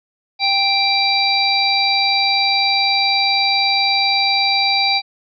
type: harmonic tone with a mistuned harmonic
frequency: 784 Hz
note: G5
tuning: in tune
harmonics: 1 / 3 / 5 / 6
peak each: -19 / -19 / -19 / -19 dBFS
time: 0.39-5.02 s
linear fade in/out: 50 ms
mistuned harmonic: 1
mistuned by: +18 cents
effects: none